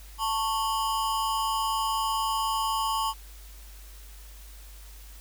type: ring-modulated tone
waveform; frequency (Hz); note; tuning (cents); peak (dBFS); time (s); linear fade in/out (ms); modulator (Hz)
square; 998; B5; +18; -23; 0.18-3.14; 50; 110
effects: added 50 Hz sine -44 dBFS peak until 5.2 s + white hiss -52 dBFS RMS until 5.2 s